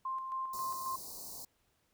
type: tone with tremolo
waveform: sine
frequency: 1052 Hz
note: C6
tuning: 9 cents sharp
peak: -34 dBFS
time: 0.05-0.96 s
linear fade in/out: 5 ms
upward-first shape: square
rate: 3.7 Hz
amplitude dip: 40%
type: band-stop noise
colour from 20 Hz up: white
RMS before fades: -46 dBFS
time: 0.53-1.45 s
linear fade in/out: 5 ms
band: 1100 to 4100 Hz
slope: 96 dB/octave
effects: pink hiss -75 dBFS RMS until 1.93 s

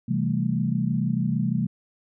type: chord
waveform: sine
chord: A minor seventh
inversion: first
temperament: equal with one note detuned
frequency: 130.81 / 164.81 / 196 / 222.4 Hz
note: C3 / E3 / G3 / A3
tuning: 0 / 0 / 0 / +19 cents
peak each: -27 dBFS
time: 0.08-1.67 s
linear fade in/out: 10 ms
effects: none

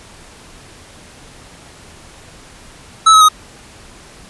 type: tone with pitch steps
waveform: square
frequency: 1306 / 1279.9 / 1254.2 Hz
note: E6 / D#6 / D#6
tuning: -17 / +49 / +13 cents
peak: -5 dBFS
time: 3.06-3.288 s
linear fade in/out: 10 ms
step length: 76 ms
effects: pink hiss -40 dBFS RMS until 4.29 s + resampled to 24000 Hz

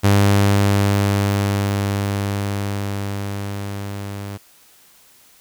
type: tone with level ramp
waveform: sawtooth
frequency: 100.3 Hz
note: G2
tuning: 40 cents sharp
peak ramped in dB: -7 to -24 dBFS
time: 0.03-4.38 s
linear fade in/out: 20 ms
effects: white hiss -51 dBFS RMS until 5.4 s

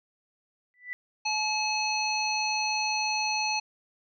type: tone with exponential growth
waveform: sine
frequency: 1980 Hz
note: B6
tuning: 4 cents sharp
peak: -29 dBFS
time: 0.74-0.93 s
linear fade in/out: 0 ms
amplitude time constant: 41 ms
type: harmonic tone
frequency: 857 Hz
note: A5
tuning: 46 cents flat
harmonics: 1 / 3 / 5 / 7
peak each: -30 / -30 / -32 / -35 dBFS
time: 1.25-3.6 s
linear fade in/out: 10 ms
effects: none

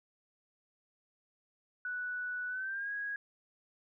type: tone with pitch glide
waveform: sine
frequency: 1480 to 1651.7 Hz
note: F#6 to G#6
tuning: 0 to -10 cents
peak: -35 dBFS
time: 1.85-3.16 s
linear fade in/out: 2 ms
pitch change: +190 cents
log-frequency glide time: 2.48-2.91 s
effects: none

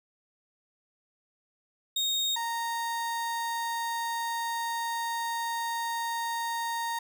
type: tone pair in turn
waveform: 35% pulse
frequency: 3718 / 927.7 Hz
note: A#7 / A#5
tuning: -5 / -9 cents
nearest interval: 2 octaves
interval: 2404 cents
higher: first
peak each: -24 / -28 dBFS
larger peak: first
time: 1.96-2.36 / 2.36-6.99 s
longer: second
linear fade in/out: 5 ms
effects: 10-bit

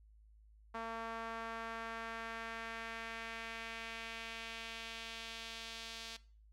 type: tone with band-pass filter sweep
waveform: sawtooth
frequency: 227.2 Hz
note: A#3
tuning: 44 cents flat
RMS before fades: -45 dBFS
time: 0.74-6.17 s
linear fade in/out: 10 ms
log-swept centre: 1100 to 4100 Hz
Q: 1.5
effects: noise-tail reverb RT60 0.4 s tail -18 dB re dry + added 53 Hz sine -60 dBFS peak until 6.52 s

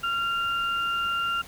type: tone pair together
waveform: sine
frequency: 1379.1 / 2800 Hz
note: F6 / F7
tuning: -22 / +4 cents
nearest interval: octave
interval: 1226 cents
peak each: -25 / -31 dBFS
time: 0.03-1.42 s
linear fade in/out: 10 ms
effects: pink hiss -46 dBFS RMS until 1.47 s

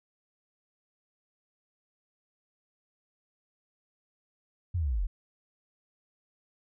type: linear sweep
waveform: sine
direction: down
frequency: 94 to 35.91 Hz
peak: -26 dBFS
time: 4.74-5.07 s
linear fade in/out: 10 ms
effects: none

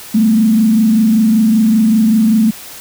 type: tone with frequency modulation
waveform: sine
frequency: 220 Hz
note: A3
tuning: in tune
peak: -7 dBFS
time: 0.14-2.51 s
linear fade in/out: 10 ms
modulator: 25.2 Hz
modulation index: 0.6
effects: white hiss -32 dBFS RMS until 2.8 s

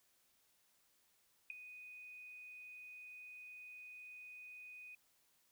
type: tone with ADSR envelope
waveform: sine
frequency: 2489 Hz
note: D#7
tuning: in tune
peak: -36 dBFS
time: 1.5-4.95 s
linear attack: 3 ms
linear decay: 5 ms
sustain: -15 dB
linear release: 3 ms
effects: white hiss -75 dBFS RMS until 5.51 s

